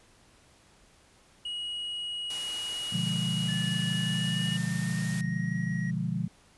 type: tone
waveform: triangle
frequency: 2900 Hz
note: F#7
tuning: 35 cents flat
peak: -31 dBFS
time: 1.45-4.57 s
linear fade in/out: 5 ms
type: noise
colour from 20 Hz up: white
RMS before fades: -40 dBFS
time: 2.3-5.21 s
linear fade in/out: 2 ms
type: chord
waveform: sine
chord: B diminished seventh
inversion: none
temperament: equal with one note detuned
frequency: 123.47 / 148.45 / 174.61 / 207.7 Hz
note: B2 / D3 / F3 / Ab3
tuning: 0 / +19 / 0 / 0 cents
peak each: -34 / -34 / -31 / -36 dBFS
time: 2.92-6.28 s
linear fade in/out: 10 ms
type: tone with pitch glide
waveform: triangle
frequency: 1741 to 1898.6 Hz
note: A6 to A#6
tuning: -19 to +31 cents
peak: -37 dBFS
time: 3.48-5.91 s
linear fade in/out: 10 ms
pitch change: +150 cents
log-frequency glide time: 3.99-5.55 s
effects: pink hiss -60 dBFS RMS until 6.57 s + resampled to 24000 Hz

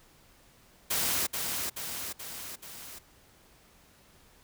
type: noise with echo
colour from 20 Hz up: white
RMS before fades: -29 dBFS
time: 0.9-1.27 s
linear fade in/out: 10 ms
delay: 430 ms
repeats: 4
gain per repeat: -4 dB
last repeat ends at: 2.99 s
effects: pink hiss -60 dBFS RMS until 4.43 s

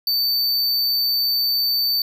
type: tone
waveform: square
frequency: 4563 Hz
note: C#8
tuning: 49 cents sharp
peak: -18 dBFS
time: 0.07-2.02 s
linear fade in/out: 2 ms
effects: none

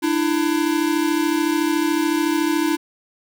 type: tone pair together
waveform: square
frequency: 299.5 / 333.3 Hz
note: D4 / E4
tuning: +34 / +19 cents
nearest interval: major second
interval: 185 cents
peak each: -21 dBFS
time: 0.02-2.77 s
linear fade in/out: 20 ms
effects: none

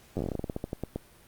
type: slowing click train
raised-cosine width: 2 ms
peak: -18 dBFS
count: 18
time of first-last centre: 0.17-0.96 s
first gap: 10 ms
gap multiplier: 1.17
effects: pink hiss -57 dBFS RMS until 1.27 s + Opus 48 kbps

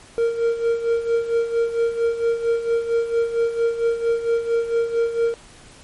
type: tone with tremolo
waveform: triangle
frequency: 463.8 Hz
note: A#4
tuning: 9 cents flat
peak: -13 dBFS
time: 0.18-5.34 s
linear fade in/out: 0 ms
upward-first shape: sine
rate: 4.4 Hz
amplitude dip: 70%
effects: pink hiss -46 dBFS RMS until 5.83 s + MP3 48 kbps

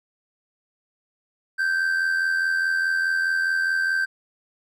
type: tone with amplitude modulation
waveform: triangle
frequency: 1560 Hz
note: G6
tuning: 9 cents flat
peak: -16 dBFS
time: 1.58-4.06 s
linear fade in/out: 20 ms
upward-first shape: sine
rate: 84.8 Hz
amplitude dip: 50%
effects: none

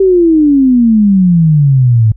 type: exponential sweep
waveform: sine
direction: down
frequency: 392 to 106.6 Hz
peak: -4 dBFS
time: 0-2.12 s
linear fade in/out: 5 ms
effects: added 50 Hz sine -31 dBFS peak until 2.16 s

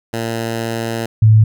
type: tone pair in turn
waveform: 10% pulse / sine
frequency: 114.6 / 109.2 Hz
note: A#2 / A2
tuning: -29 / -13 cents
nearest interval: minor second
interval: 84 cents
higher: first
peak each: -11 / -5 dBFS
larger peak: second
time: 0.13-1.06 / 1.22-1.44 s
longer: first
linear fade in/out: 5 ms
effects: none

